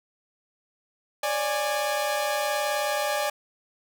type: tone cluster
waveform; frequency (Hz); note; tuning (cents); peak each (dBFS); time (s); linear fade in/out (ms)
sawtooth; 553 / 592 / 827; C#5 / D5 / G#5; -4 / +14 / -8; -31 / -23 / -25; 1.23-3.3; 5
effects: none